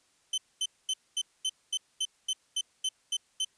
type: tone bursts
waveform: sawtooth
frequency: 3064 Hz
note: G7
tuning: 40 cents flat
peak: -24 dBFS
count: 12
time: 0.33-3.448 s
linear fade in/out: 5 ms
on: 49 ms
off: 230 ms
effects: white hiss -68 dBFS RMS until 3.57 s + resampled to 22050 Hz